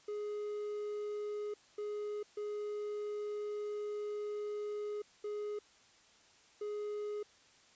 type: tone bursts at uneven times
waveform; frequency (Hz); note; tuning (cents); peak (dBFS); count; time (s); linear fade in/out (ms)
triangle; 417.5; G#4; +9; -35; 5; 0.08-1.54 / 1.78-2.23 / 2.37-5.02 / 5.24-5.59 / 6.61-7.23; 5
effects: white hiss -64 dBFS RMS until 7.75 s + resampled to 16000 Hz